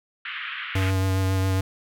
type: band-pass noise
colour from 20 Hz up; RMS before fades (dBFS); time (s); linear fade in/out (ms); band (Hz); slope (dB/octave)
pink; -33; 0.25-0.91; 5; 1300 to 3200; 48
type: tone with vibrato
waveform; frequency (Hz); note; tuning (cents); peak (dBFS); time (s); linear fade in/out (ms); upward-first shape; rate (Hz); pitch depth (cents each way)
square; 95; F#2; +46; -21; 0.75-1.61; 5; sine; 7.3; 15
effects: none